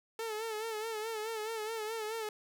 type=tone with vibrato; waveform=sawtooth; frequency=440 Hz; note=A4; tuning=in tune; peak=-32 dBFS; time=0.19-2.29 s; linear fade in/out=2 ms; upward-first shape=sine; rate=4.7 Hz; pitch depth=66 cents each way; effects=none